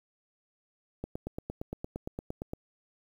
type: click train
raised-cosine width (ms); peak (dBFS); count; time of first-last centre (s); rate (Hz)
2; -22; 14; 1.04-2.534; 8.7
effects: 9-bit